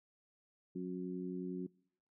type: harmonic tone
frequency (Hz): 91.2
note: F#2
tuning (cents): -24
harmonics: 2 / 3 / 4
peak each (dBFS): -41 / -44 / -44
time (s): 0.75-1.67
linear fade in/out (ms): 10
effects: noise-tail reverb RT60 0.7 s tail -25 dB re dry